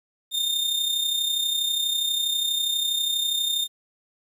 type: tone with amplitude modulation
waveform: 40% pulse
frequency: 3638 Hz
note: A#7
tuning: 43 cents flat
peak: -19 dBFS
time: 0.31-3.68 s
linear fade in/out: 50 ms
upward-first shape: sine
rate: 32.3 Hz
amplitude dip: 50%
effects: 10-bit